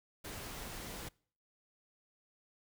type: noise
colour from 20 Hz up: pink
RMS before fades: -45 dBFS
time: 0.24-1.09 s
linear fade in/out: 10 ms
effects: noise-tail reverb RT60 0.5 s tail -25 dB re dry